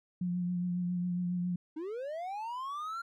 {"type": "tone with vibrato", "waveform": "sine", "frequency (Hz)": 177.8, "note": "F3", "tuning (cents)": 31, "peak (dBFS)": -30, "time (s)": [0.21, 1.56], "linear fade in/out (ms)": 5, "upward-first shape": "triangle", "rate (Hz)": 7.3, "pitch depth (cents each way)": 28}
{"type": "linear sweep", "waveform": "triangle", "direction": "up", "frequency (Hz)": [296.4, 1396.9], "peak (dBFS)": -34, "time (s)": [1.76, 3.02], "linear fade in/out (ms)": 10}
{"effects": []}